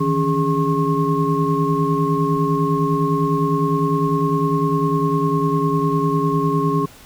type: tone cluster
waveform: sine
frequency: 154.3 / 164.2 / 278.3 / 411.6 / 1080 Hz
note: D#3 / E3 / C#4 / G#4 / C#6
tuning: -14 / -6 / +7 / -16 / -45 cents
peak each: -22 dBFS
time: 0-6.86 s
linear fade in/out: 10 ms
effects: pink hiss -44 dBFS RMS until 7.05 s